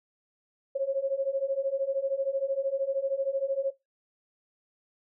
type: beating tone pair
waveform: sine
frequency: 536 / 549 Hz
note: C5 / C#5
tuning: +42 / -17 cents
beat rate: 13 Hz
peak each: -30 / -28 dBFS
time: 0.75-3.71 s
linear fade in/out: 10 ms
effects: noise-tail reverb RT60 0.2 s tail -21 dB re dry